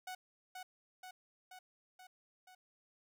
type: tone with echo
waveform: sawtooth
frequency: 740 Hz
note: F#5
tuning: in tune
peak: -39 dBFS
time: 0.07-0.15 s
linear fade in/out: 5 ms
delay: 480 ms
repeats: 5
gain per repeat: -3 dB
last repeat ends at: 2.55 s
effects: none